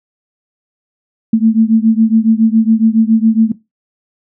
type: beating tone pair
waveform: sine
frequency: 220 / 227.2 Hz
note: A3 / A#3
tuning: 0 / -44 cents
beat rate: 7.2 Hz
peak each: -10 dBFS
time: 1.33-3.52 s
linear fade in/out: 5 ms
effects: noise-tail reverb RT60 0.2 s tail -17 dB re dry